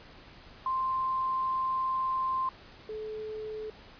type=tone pair in turn; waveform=sine; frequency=1046.5 / 431.7 Hz; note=C6 / A4; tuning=0 / -33 cents; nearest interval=octave + minor third; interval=1533 cents; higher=first; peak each=-27 / -35 dBFS; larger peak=first; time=0.66-2.49 / 2.89-3.7 s; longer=first; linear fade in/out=2 ms; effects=pink hiss -52 dBFS RMS until 3.99 s + resampled to 11025 Hz